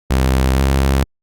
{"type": "tone with pitch glide", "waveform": "sawtooth", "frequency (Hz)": [65.41, 67.48], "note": ["C2", "C#2"], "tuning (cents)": [0, -46], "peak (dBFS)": -8, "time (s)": [0.1, 1.04], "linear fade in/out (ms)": 10, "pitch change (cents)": 54, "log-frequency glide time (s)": [0.54, 0.6], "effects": ["Opus 48 kbps"]}